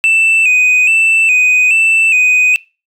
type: tone with vibrato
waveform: sine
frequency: 2576 Hz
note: E7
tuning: 41 cents flat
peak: -4 dBFS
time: 0.04-2.56 s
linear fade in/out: 0 ms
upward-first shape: square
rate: 1.2 Hz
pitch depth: 54 cents each way
effects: noise-tail reverb RT60 0.3 s tail -25 dB re dry + tanh soft clip ceiling -6 dBFS